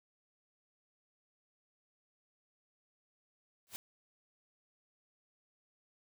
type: noise with exponential growth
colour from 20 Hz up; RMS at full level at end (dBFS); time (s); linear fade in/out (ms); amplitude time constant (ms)
white; -39; 3.67-3.76; 0; 19
effects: none